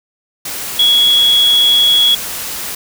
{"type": "tone in noise", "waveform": "sine", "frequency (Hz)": 3345, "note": "G#7", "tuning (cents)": 12, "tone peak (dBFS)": -7, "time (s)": [0.79, 2.15], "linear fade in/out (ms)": 5, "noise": "white", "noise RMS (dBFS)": -23, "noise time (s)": [0.45, 2.75], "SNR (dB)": 13, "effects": []}